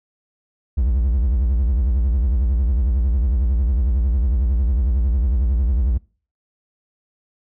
triangle tone with vibrato, 62 Hz, B1, 7 cents sharp, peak -13 dBFS, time 0.77-5.98 s, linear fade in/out 10 ms, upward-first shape sine, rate 11 Hz, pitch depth 250 cents each way, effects noise-tail reverb RT60 0.4 s tail -24 dB re dry

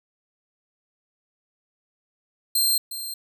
15% pulse tone with echo, 4167 Hz, C8, 8 cents flat, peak -12 dBFS, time 2.55-2.78 s, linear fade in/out 5 ms, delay 360 ms, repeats 1, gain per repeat -12 dB, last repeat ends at 3.14 s, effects none

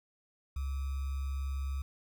sine tone with sample-and-hold, 68.2 Hz, C#2, 28 cents flat, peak -32 dBFS, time 0.56-1.82 s, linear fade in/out 5 ms, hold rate 1225 Hz, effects none

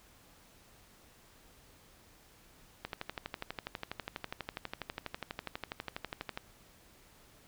click train, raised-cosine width 0.3 ms, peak -21 dBFS, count 44, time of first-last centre 2.85-6.375 s, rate 12.2 Hz, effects pink hiss -61 dBFS RMS until 7.47 s

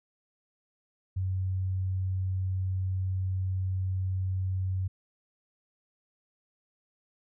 sine tone, 93.8 Hz, F#2, 24 cents sharp, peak -27 dBFS, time 1.16-4.88 s, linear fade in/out 10 ms, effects none

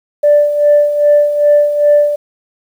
sine tone with tremolo, 587.3 Hz, D5, in tune, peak -3 dBFS, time 0.23-2.16 s, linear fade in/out 10 ms, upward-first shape sine, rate 2.5 Hz, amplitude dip 65%, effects tanh soft clip ceiling -1 dBFS + 7-bit

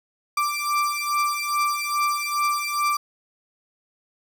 35% pulse beating tone pair, 1174.7 / 1177.1 Hz, D6 / D6, 0 / +4 cents, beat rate 2.4 Hz, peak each -23 dBFS, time 0.37-2.97 s, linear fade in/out 5 ms, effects none

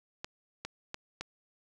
clicks, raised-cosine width 0.2 ms, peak -20 dBFS, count 4, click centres 0.245 / 0.65 / 0.944 / 1.21 s, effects none

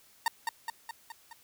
30% pulse tone with echo, 920 Hz, A#5, 23 cents flat, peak -22 dBFS, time 0.26-0.28 s, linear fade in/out 2 ms, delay 210 ms, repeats 5, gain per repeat -4 dB, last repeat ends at 1.33 s, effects white hiss -61 dBFS RMS until 1.43 s

